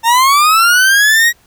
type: linear sweep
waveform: 40% pulse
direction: up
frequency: 896 to 1914 Hz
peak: -6 dBFS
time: 0.03-1.33 s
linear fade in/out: 50 ms
effects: pink hiss -51 dBFS RMS until 1.46 s